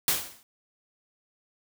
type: noise with exponential decay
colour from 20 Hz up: white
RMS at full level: -21 dBFS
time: 0.08-0.43 s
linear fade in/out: 1 ms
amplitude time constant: 75 ms
effects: none